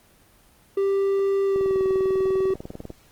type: tone with pitch glide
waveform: triangle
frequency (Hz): 393.2 to 380.7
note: G4 to F#4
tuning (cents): +5 to +49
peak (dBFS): -17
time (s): 0.77-2.54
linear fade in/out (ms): 5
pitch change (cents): -56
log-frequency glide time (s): 1.45-1.83
type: click train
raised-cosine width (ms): 2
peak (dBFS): -21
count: 28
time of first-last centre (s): 1.56-2.903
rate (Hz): 20.1
effects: pink hiss -56 dBFS RMS until 3.11 s + Opus 24 kbps